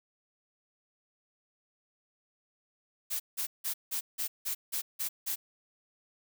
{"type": "noise bursts", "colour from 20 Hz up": "blue", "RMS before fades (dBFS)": -33, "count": 9, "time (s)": [3.1, 5.36], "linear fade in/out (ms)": 20, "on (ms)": 100, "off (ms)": 170, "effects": []}